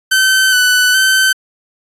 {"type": "tone with vibrato", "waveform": "sawtooth", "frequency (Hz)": 1515, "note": "F#6", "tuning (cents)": 40, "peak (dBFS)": -5, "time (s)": [0.11, 1.33], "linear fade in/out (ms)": 10, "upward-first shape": "square", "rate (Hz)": 1.2, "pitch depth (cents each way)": 24, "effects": ["resampled to 32000 Hz"]}